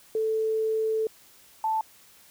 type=tone pair in turn; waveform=sine; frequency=440 / 880 Hz; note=A4 / A5; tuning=0 / 0 cents; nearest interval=octave; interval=1200 cents; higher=second; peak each=-23 dBFS; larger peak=neither; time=0.15-1.07 / 1.64-1.81 s; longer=first; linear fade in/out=2 ms; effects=white hiss -55 dBFS RMS until 2.3 s